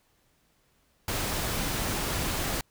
pink noise, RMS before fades -30 dBFS, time 1.08-2.61 s, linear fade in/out 2 ms, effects pink hiss -68 dBFS RMS until 2.7 s

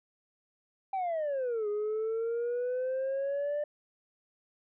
sine exponential two-way sweep, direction down then up, 788 to 412.3 to 595 Hz, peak -27 dBFS, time 0.93-3.64 s, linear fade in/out 5 ms, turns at 1.68 s, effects tanh soft clip ceiling -28 dBFS

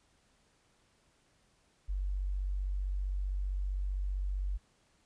sine tone, 47.7 Hz, G1, 47 cents flat, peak -31 dBFS, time 1.88-4.58 s, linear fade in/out 20 ms, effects pink hiss -70 dBFS RMS until 5.05 s + resampled to 22050 Hz

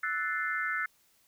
sine chord, F# half-diminished seventh, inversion third, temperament equal, 1318.5 / 1480 / 1760 / 2093 Hz, E6 / F#6 / A6 / C7, 0 / 0 / 0 / 0 cents, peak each -36 / -34 / -34 / -36 dBFS, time 0.03-0.86 s, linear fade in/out 5 ms, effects white hiss -67 dBFS RMS until 1.27 s

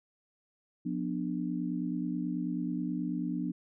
sine chord, B diminished, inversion second, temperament just, 177.8 / 246.9 / 296.3 Hz, F3 / B3 / D4, +31 / 0 / +15 cents, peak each -35 / -35 / -35 dBFS, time 0.85-3.52 s, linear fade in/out 10 ms, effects none

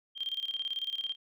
sine tone with tremolo, 3185 Hz, G7, 27 cents sharp, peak -30 dBFS, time 0.15-1.16 s, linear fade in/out 50 ms, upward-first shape square, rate 18 Hz, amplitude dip 75%, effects none

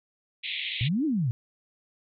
white band-pass noise, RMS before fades -33 dBFS, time 0.43-0.89 s, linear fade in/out 20 ms, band 2000 to 3800 Hz, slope 96 dB/octave
sine exponential two-way sweep, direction up then down, 110 to 329.6 to 110 Hz, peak -23 dBFS, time 0.81-1.31 s, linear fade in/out 0 ms, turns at 1.05 s
effects none

